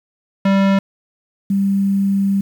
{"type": "tone pair in turn", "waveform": ["square", "sine"], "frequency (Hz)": [195.4, 196.99], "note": ["G3", "G3"], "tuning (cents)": [-5, 9], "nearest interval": "unison", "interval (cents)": 14, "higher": "second", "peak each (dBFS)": [-12, -13], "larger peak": "first", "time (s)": [[0.45, 0.79], [1.5, 2.41]], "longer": "second", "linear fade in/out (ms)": 5, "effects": ["low-pass 3000 Hz 12 dB/octave", "7-bit"]}